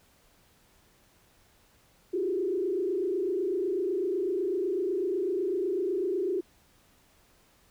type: tone with frequency modulation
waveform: sine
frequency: 373.7 Hz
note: F#4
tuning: 17 cents sharp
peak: -26 dBFS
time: 2.13-6.41 s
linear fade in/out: 10 ms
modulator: 28 Hz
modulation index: 1.3
effects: pink hiss -63 dBFS RMS until 7.7 s